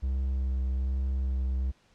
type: tone with vibrato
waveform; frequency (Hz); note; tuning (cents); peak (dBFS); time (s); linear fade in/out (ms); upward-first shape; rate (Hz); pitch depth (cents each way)
triangle; 65.41; C2; 0; -24; 0.02-1.72; 20; sine; 1.2; 18
effects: pink hiss -64 dBFS RMS until 1.94 s + low-pass 6000 Hz 12 dB/octave